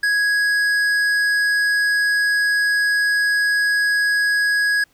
sine tone with tanh clipping, 1662 Hz, G#6, 1 cent sharp, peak -17 dBFS, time 0.03-4.84 s, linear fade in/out 5 ms, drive 11 dB, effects pink hiss -59 dBFS RMS until 4.93 s

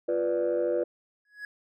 sine chord, B diminished, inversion second, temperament equal, 349.2 / 493.9 / 587.3 Hz, F4 / B4 / D5, 0 / 0 / 0 cents, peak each -28 / -26 / -28 dBFS, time 0.08-0.84 s, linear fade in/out 10 ms
triangle tone with exponential growth, 1677 Hz, G#6, 16 cents sharp, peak -31 dBFS, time 1.25-1.45 s, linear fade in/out 2 ms, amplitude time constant 43 ms
effects tanh soft clip ceiling -19 dBFS

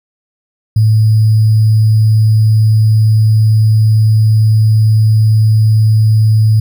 sine tone with sample-and-hold, 108.9 Hz, A2, 17 cents flat, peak -5 dBFS, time 0.76-6.6 s, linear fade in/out 5 ms, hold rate 4900 Hz, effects none

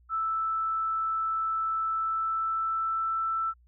sine tone with pitch glide, 1318.5 to 1327.7 Hz, E6 to E6, 0 to +12 cents, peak -26 dBFS, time 0.09-3.54 s, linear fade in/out 50 ms, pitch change +12 cents, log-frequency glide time 1.86-3.15 s, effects added 60 Hz sine -57 dBFS peak until 3.67 s

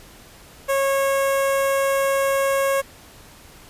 sawtooth tone with notch filter, 547 Hz, C#5, 23 cents flat, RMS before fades -20 dBFS, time 0.68-2.82 s, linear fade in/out 20 ms, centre 4400 Hz, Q 0.99, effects pink hiss -46 dBFS RMS until 3.69 s + resampled to 32000 Hz

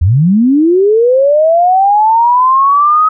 sine linear sweep, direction up, 75.1 to 1273 Hz, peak -5 dBFS, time 0.01-3.09 s, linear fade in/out 10 ms, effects none

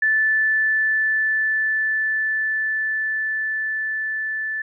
sine tone with level ramp, 1752 Hz, A6, 8 cents flat, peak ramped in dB -15 to -23 dBFS, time 0.02-4.62 s, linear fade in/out 5 ms, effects none

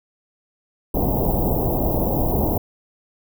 pink band-stop noise, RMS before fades -20 dBFS, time 0.94-2.58 s, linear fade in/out 5 ms, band 870 to 14000 Hz, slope 48 dB/octave, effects none

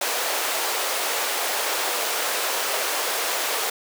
pink high-pass noise, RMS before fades -25 dBFS, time 0.01-3.7 s, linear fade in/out 5 ms, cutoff 460 Hz, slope 24 dB/octave, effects none

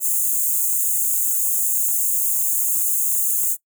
white high-pass noise, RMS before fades -20 dBFS, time 0-3.57 s, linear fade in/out 50 ms, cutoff 6600 Hz, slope 96 dB/octave, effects noise-tail reverb RT60 0.1 s tail -20 dB re dry

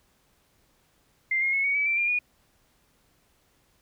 sine tone with pitch steps, 2093 / 2141 / 2189 / 2239 / 2290 / 2343 / 2396 / 2450 Hz, C7 / C7 / C#7 / C#7 / D7 / D7 / D7 / D#7, 0 / +39 / -22 / +17 / -44 / -5 / +34 / -27 cents, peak -22 dBFS, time 1.31-2.19 s, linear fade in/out 5 ms, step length 110 ms, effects pink hiss -66 dBFS RMS until 3.81 s

